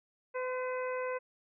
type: harmonic tone with a mistuned harmonic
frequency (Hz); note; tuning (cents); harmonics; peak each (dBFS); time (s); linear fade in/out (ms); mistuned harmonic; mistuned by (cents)
507; B4; +45; 1 / 2 / 3 / 4 / 5; -34 / -40 / -44 / -46 / -48; 0.34-1.19; 20; 2; +17
effects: none